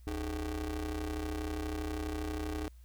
30% pulse ring-modulated tone, 116.54 Hz, A#2, in tune, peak -29 dBFS, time 0.07-2.68 s, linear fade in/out 0 ms, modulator 191 Hz, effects added 60 Hz sine -51 dBFS peak until 2.84 s + white hiss -70 dBFS RMS until 2.84 s

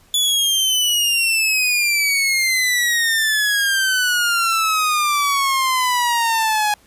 sawtooth exponential sweep, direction down, 3457 to 830.6 Hz, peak -12 dBFS, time 0.14-6.74 s, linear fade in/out 2 ms, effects pink hiss -53 dBFS RMS until 6.86 s + resampled to 32000 Hz

